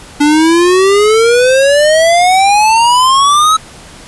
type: exponential sweep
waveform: square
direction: up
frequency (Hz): 289 to 1300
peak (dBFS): -6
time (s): 0.2-3.57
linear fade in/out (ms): 10
effects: pink hiss -34 dBFS RMS until 4.07 s + resampled to 24000 Hz